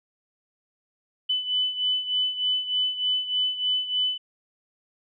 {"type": "beating tone pair", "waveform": "sine", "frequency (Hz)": [3000, 3003.3], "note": ["F#7", "F#7"], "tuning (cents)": [23, 25], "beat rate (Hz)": 3.3, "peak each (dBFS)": [-24, -29], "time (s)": [1.29, 4.18], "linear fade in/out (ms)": 10, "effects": []}